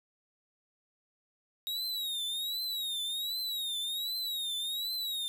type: tone with vibrato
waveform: 45% pulse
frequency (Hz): 3788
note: A#7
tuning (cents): +27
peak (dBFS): -32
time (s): 1.67-5.28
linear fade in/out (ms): 0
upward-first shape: triangle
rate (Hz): 1.3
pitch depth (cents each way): 140
effects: none